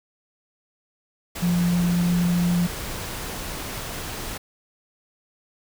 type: tone in noise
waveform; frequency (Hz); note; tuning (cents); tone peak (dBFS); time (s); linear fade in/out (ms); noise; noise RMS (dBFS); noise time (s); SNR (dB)
sine; 174.8; F3; +2; -18; 1.42-2.67; 10; pink; -32; 1.35-4.38; +11
effects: none